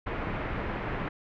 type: low-pass noise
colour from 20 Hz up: pink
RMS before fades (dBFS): -33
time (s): 0.06-1.09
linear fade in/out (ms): 10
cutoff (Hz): 2300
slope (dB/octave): 24
effects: none